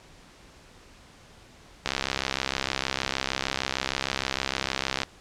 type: click train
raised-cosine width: 0.2 ms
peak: -8 dBFS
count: 212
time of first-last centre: 1.86-5.033 s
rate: 66.5 Hz
effects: pink hiss -52 dBFS RMS until 5.2 s + low-pass 7000 Hz 12 dB/octave